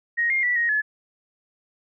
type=tone with pitch steps; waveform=sine; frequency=1876 / 2122 / 1958 / 1876 / 1713 Hz; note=A#6 / C7 / B6 / A#6 / A6; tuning=+11 / +24 / -15 / +11 / -47 cents; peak=-19 dBFS; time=0.17-0.82 s; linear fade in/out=20 ms; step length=130 ms; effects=none